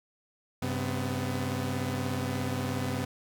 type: tone cluster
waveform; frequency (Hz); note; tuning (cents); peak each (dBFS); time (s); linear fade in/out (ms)
sawtooth; 97.3 / 134 / 251; G2 / C3 / B3; -12 / +42 / +28; -30; 0.62-3.05; 5
effects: none